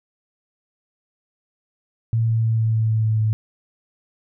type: tone with pitch steps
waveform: sine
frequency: 113.9 / 113.18 / 112.46 / 111.75 / 111.04 / 110.34 / 109.64 / 108.95 Hz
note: A#2 / A2 / A2 / A2 / A2 / A2 / A2 / A2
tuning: -40 / +49 / +38 / +27 / +16 / +5 / -6 / -17 cents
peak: -16 dBFS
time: 2.13-3.33 s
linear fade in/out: 0 ms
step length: 150 ms
effects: none